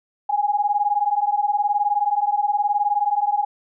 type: beating tone pair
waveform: sine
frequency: 813 / 832 Hz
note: G#5 / G#5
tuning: -37 / +3 cents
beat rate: 19 Hz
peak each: -21 / -20 dBFS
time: 0.29-3.45 s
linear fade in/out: 10 ms
effects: none